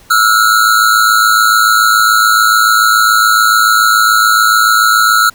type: tone pair together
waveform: square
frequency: 1318.5 / 1425.5 Hz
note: E6 / F6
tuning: 0 / +35 cents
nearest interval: minor second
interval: 135 cents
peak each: -10 dBFS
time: 0.1-5.3 s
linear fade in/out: 10 ms
effects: pink hiss -43 dBFS RMS until 5.34 s